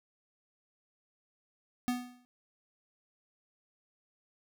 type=tone with exponential decay; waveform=square; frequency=246.9 Hz; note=B3; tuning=in tune; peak=-27 dBFS; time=1.88-2.25 s; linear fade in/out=0 ms; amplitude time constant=80 ms; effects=none